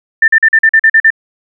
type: tone bursts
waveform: sine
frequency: 1787 Hz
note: A6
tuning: 26 cents sharp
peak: -3 dBFS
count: 9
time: 0.22-1.104 s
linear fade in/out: 5 ms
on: 60 ms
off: 43 ms
effects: none